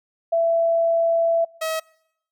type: tone pair in turn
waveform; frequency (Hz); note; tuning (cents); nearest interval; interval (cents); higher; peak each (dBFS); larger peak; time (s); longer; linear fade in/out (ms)
sine / sawtooth; 667 / 640; E5 / D#5; +20 / +49; minor second; 71; first; -16 / -19; first; 0.32-1.45 / 1.61-1.8; first; 10
effects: noise-tail reverb RT60 0.8 s tail -25 dB re dry